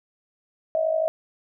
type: tone with amplitude modulation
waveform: sine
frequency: 640 Hz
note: D#5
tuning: 49 cents sharp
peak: -17 dBFS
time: 0.75-1.08 s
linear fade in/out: 0 ms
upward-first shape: sine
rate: 52.5 Hz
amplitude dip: 70%
effects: none